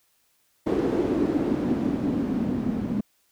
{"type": "noise with low-pass filter sweep", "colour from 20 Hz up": "blue", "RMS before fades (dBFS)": -25, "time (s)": [0.66, 3.01], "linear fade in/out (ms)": 10, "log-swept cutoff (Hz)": [350, 210], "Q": 3.6, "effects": ["white hiss -67 dBFS RMS until 3.31 s"]}